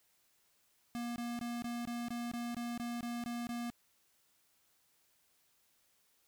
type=tone bursts; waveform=square; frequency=237.9 Hz; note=A#3; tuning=35 cents sharp; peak=-38 dBFS; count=12; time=0.95-3.701 s; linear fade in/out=0 ms; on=210 ms; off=21 ms; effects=white hiss -73 dBFS RMS until 6.27 s